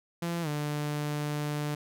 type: tone with pitch glide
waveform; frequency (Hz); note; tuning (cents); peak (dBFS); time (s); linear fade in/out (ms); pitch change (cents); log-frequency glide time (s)
sawtooth; 170.3 to 148.25; F3 to D3; -43 to +17; -26; 0.22-1.75; 5; -240; 0.42-0.48
effects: none